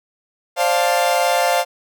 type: chord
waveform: 40% pulse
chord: D minor seventh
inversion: third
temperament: equal with one note detuned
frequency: 529.3 / 587.3 / 698.5 / 880 Hz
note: C5 / D5 / F5 / A5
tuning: +20 / 0 / 0 / 0 cents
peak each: -20 / -22 / -17 / -22 dBFS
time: 0.56-1.65 s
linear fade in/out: 50 ms
effects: none